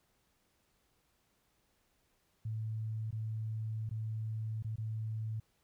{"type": "tone with dropouts", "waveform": "sine", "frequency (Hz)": 110, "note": "A2", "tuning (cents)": 0, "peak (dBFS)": -35, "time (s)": [2.45, 5.4], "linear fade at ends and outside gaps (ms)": 5, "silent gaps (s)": [[3.109, 3.126], [3.893, 3.91], [4.625, 4.645], [4.759, 4.781]], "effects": ["pink hiss -75 dBFS RMS until 5.63 s"]}